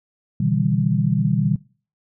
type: chord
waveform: sine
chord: E minor seventh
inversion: second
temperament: equal with one note detuned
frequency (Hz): 123.47 / 146.83 / 161.89 / 196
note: B2 / D3 / E3 / G3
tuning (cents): 0 / 0 / -31 / 0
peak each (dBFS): -22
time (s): 0.4-1.56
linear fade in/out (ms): 5
effects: noise-tail reverb RT60 0.4 s tail -21 dB re dry